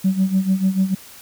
sine tone with tremolo, 190.3 Hz, F#3, 49 cents sharp, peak -11 dBFS, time 0.04-0.95 s, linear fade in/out 10 ms, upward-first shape sine, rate 6.8 Hz, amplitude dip 80%, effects tanh soft clip ceiling -9 dBFS + white hiss -42 dBFS RMS until 1.21 s

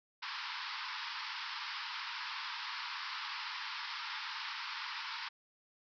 pink band-pass noise, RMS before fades -42 dBFS, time 0.22-5.29 s, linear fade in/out 10 ms, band 880 to 5300 Hz, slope 96 dB/octave, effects none

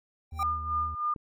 square tone with exponential growth, 784 Hz, G5, in tune, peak -30 dBFS, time 0.31-0.43 s, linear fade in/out 2 ms, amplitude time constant 26 ms
triangle tone with vibrato, 78.4 Hz, D#2, 14 cents sharp, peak -34 dBFS, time 0.32-0.95 s, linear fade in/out 5 ms, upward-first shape sine, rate 6.1 Hz, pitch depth 19 cents each way
sine tone with tremolo, 1209 Hz, D6, 50 cents sharp, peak -25 dBFS, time 0.39-1.14 s, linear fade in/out 5 ms, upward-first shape sine, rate 3.2 Hz, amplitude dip 70%
click, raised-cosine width 3 ms, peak -30 dBFS, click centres 1.162 s
effects none

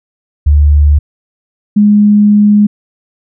sine tone pair in turn, 73.4 / 207.6 Hz, D2 / G#3, 0 / 0 cents, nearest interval octave + tritone, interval 1800 cents, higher second, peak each -3 dBFS, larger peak neither, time 0.46-0.99 / 1.76-2.67 s, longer second, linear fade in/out 10 ms, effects none

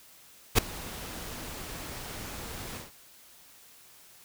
pink noise with ADSR envelope, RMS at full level -18 dBFS, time 0.55-2.92 s, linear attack 33 ms, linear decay 5 ms, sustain -22 dB, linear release 160 ms, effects white hiss -55 dBFS RMS until 4.24 s

